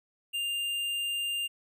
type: tone with hard clipping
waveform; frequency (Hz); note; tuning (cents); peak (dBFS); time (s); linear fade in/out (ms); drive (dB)
sine; 2800; F7; +4; -31; 0.33-1.48; 20; 10
effects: none